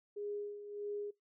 sine tone with tremolo, 411.7 Hz, G#4, 15 cents flat, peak -37 dBFS, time 0.16-1.11 s, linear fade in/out 10 ms, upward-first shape sine, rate 1.6 Hz, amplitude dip 65%, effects noise-tail reverb RT60 0.2 s tail -24 dB re dry

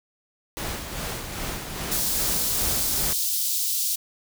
pink noise with tremolo, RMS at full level -30 dBFS, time 0.57-3.13 s, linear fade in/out 0 ms, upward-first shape sine, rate 2.5 Hz, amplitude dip 45%
white high-pass noise, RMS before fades -25 dBFS, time 1.91-3.96 s, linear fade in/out 10 ms, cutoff 3800 Hz, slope 24 dB/octave
effects none

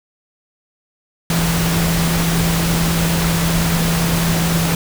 sine tone in noise, 166.9 Hz, E3, 22 cents sharp, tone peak -16 dBFS, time 1.3-4.75 s, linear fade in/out 2 ms, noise pink, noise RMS -20 dBFS, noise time 1.3-4.75 s, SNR +1 dB, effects none

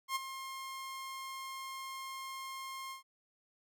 sawtooth tone with ADSR envelope, 1066 Hz, C6, 32 cents sharp, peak -27 dBFS, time 0.08-3.03 s, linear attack 76 ms, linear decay 21 ms, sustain -11 dB, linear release 120 ms, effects none

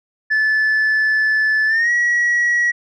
sine tone with pitch glide, 1739 to 1918.4 Hz, A6 to A#6, -21 to +49 cents, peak -11 dBFS, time 0.3-2.72 s, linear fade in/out 20 ms, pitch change +170 cents, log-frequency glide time 1.67-1.91 s, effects tanh soft clip ceiling -12 dBFS

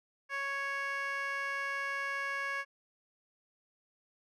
15% pulse tone with band-pass filter, 554.4 Hz, C#5, in tune, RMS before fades -36 dBFS, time 0.29-2.65 s, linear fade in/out 50 ms, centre 1800 Hz, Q 1.5, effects none

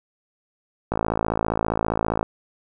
click train, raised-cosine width 1 ms, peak -8 dBFS, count 73, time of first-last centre 0.92-2.229 s, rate 55 Hz, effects none

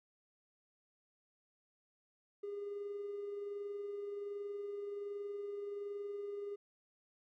triangle tone with amplitude modulation, 406.4 Hz, G#4, 38 cents flat, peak -35 dBFS, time 2.43-6.56 s, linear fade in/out 10 ms, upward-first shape sine, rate 21.3 Hz, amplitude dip 45%, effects tanh soft clip ceiling -36 dBFS

